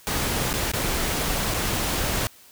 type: noise with dropouts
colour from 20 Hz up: pink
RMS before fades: -25 dBFS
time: 0.07-2.27 s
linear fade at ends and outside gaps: 0 ms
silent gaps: 0.53-0.539 / 0.716-0.736 / 1.539-1.543 s
effects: white hiss -51 dBFS RMS until 2.51 s